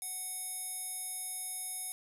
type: tone with band-pass filter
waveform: square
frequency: 740 Hz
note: F#5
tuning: in tune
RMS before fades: -40 dBFS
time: 0.02-1.92 s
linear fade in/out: 0 ms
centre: 11000 Hz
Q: 4.4
effects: none